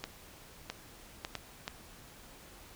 clicks, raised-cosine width 0.2 ms, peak -19 dBFS, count 5, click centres 0.04 / 0.7 / 1.249 / 1.353 / 1.679 s, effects pink hiss -54 dBFS RMS until 2.75 s

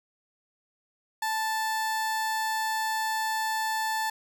30% pulse tone, 880 Hz, A5, in tune, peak -24 dBFS, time 1.22-4.1 s, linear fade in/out 5 ms, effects none

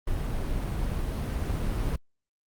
brown noise with level ramp, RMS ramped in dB -30 to -27 dBFS, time 0.07-1.96 s, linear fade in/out 5 ms, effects Opus 32 kbps

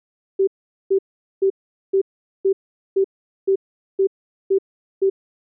sine tone bursts, 387.6 Hz, G4, 20 cents flat, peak -13 dBFS, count 10, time 0.39-5.1 s, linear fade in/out 10 ms, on 84 ms, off 430 ms, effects none

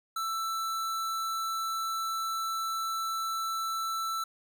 square tone, 1327 Hz, E6, 11 cents sharp, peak -31 dBFS, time 0.16-4.24 s, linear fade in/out 5 ms, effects none

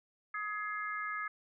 harmonic tone, 420 Hz, G#4, 19 cents sharp, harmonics 3 / 4 / 5, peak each -38 / -40 / -42 dBFS, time 0.34-1.28 s, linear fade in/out 5 ms, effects none

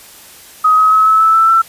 sine tone with pitch steps, 1261 / 1273.4 / 1286 / 1298.7 / 1311.5 / 1324.5 / 1337.5 Hz, D#6 / D#6 / E6 / E6 / E6 / E6 / E6, +23 / +40 / -43 / -26 / -9 / +8 / +25 cents, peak -6 dBFS, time 0.64-1.62 s, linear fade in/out 10 ms, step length 140 ms, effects white hiss -38 dBFS RMS until 1.68 s + resampled to 32000 Hz

